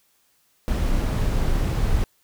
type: noise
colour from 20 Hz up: brown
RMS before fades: -21 dBFS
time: 0.68-2.04 s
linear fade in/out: 0 ms
effects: white hiss -64 dBFS RMS until 2.23 s